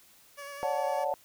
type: tone with vibrato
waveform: 15% pulse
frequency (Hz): 566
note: C#5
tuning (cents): +36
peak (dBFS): -34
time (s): 0.37-1.05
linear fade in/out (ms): 20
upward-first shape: square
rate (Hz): 9.8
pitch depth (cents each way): 17
type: chord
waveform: sine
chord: D major seventh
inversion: third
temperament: just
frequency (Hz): 550.6 / 587.3 / 734.2 / 881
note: C#5 / D5 / F#5 / A5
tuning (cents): -12 / 0 / -14 / +2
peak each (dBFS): -33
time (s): 0.63-1.14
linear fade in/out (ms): 0
effects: white hiss -59 dBFS RMS until 1.24 s